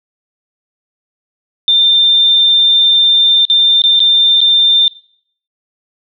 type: tone with dropouts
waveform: sine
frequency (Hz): 3591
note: A7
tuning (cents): +35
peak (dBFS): -6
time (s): 1.68-4.88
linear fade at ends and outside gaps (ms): 1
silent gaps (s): 3.452-3.499 / 3.819-3.838 / 3.994-4.002 / 4.406-4.414
effects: noise-tail reverb RT60 0.6 s tail -19 dB re dry